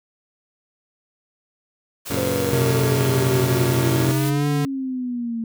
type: noise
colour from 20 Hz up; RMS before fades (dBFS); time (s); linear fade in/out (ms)
white; -32; 2.05-4.31; 20
type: chord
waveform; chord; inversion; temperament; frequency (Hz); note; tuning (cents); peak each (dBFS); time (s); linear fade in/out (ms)
15% pulse; F# major; none; just; 92.5 / 115.62 / 138.75; F#2 / A#2 / C#3; 0 / -14 / +2; -21; 2.1-4.12; 5
type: exponential sweep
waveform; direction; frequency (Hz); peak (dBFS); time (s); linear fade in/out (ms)
sine; down; 519 to 225.5; -23; 2.17-5.44; 2
type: tone with pitch glide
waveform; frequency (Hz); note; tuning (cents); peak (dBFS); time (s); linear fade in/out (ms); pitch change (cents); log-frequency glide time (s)
square; 127.6 to 146.57; C3 to D3; -43 to -3; -20; 2.53-4.65; 0; +240; 4.01-4.47
effects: none